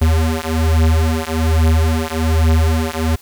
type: beating tone pair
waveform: square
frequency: 79.5 / 80.7 Hz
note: D#2 / E2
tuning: +38 / -36 cents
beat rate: 1.2 Hz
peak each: -16 dBFS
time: 0.01-3.16 s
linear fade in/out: 10 ms
effects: white hiss -46 dBFS RMS until 3.21 s